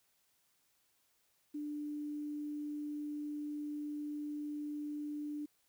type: tone with quantisation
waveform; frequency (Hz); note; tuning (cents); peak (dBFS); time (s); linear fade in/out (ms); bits
sine; 296.1; D4; +14; -38; 1.54-5.46; 10; 11
effects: white hiss -75 dBFS RMS until 5.68 s